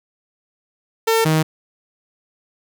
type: tone pair in turn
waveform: sawtooth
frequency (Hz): 449.9 / 157.33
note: A4 / D#3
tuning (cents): +39 / +20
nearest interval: octave + tritone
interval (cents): 1819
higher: first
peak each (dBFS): -10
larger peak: neither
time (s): 1.07-1.25 / 1.25-1.43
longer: neither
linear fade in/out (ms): 10
effects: none